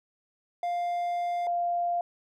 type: tone pair in turn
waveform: triangle / sine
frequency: 700 / 697.1 Hz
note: F5 / F5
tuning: +4 / -3 cents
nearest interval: unison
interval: 7 cents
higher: first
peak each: -25 dBFS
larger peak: neither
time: 0.63-1.47 / 1.47-2.01 s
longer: first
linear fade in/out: 2 ms
effects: none